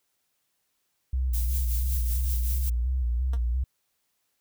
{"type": "tone with vibrato", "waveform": "sine", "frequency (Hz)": 61.74, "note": "B1", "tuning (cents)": 0, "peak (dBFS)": -23, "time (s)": [1.13, 3.64], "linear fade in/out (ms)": 5, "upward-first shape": "square", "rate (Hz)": 2.9, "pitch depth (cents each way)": 70}
{"type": "noise with tremolo", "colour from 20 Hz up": "violet", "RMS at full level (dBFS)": -33, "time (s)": [1.33, 2.7], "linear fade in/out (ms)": 10, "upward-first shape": "triangle", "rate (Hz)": 5.3, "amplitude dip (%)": 60}
{"type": "tone with exponential decay", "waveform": "10% pulse", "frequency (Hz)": 232.1, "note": "A#3", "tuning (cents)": -7, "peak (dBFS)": -30, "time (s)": [3.33, 3.4], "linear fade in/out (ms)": 5, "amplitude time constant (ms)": 15}
{"effects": ["white hiss -75 dBFS RMS until 4.4 s"]}